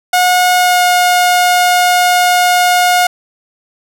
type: tone with pitch glide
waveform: sawtooth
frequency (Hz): 724 to 718.2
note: F#5 to F5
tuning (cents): -38 to +48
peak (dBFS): -4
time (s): 0.13-3.07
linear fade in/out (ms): 5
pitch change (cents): -14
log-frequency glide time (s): 0.55-0.85
effects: none